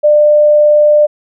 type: tone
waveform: sine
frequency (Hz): 597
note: D5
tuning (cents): +28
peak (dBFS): -4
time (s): 0.03-1.07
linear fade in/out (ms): 20
effects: none